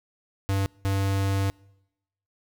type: tone bursts at uneven times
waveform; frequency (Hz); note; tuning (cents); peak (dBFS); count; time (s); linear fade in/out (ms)
square; 97.8; G2; -4; -23; 2; 0.49-0.66 / 0.85-1.5; 0
effects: noise-tail reverb RT60 0.9 s tail -26 dB re dry